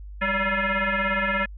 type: tone with frequency modulation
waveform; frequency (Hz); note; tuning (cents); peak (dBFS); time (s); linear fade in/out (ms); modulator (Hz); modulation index
sine; 183.5; F#3; -14; -21; 0.21-1.46; 10; 384; 5.7
effects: added 50 Hz sine -36 dBFS peak until 1.57 s